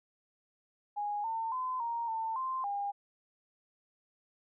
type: tone with pitch steps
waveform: sine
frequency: 826 / 902 / 1022 / 933 / 895 / 1044 / 807 Hz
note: G#5 / A5 / C6 / A#5 / A5 / C6 / G#5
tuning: -10 / +43 / -41 / +1 / +29 / -4 / -50 cents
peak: -32 dBFS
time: 0.96-2.92 s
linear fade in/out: 20 ms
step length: 280 ms
effects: none